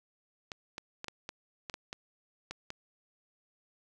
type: clicks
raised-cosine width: 0.2 ms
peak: -22 dBFS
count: 10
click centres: 0.518 / 0.781 / 1.044 / 1.083 / 1.291 / 1.698 / 1.741 / 1.929 / 2.51 / 2.704 s
effects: none